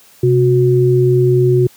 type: tone pair together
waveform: sine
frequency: 129.5 / 365 Hz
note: C3 / F#4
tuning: -17 / -24 cents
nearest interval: octave + tritone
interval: 1793 cents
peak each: -11 dBFS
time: 0.23-1.67 s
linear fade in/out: 5 ms
effects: white hiss -46 dBFS RMS until 1.76 s + high-pass 60 Hz 12 dB/octave